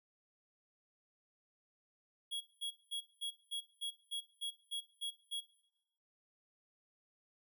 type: tone bursts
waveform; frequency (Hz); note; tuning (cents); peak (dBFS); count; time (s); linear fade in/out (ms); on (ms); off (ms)
square; 3322; G#7; 0; -38; 11; 2.31-5.41; 20; 100; 200
effects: noise-tail reverb RT60 0.9 s tail -18 dB re dry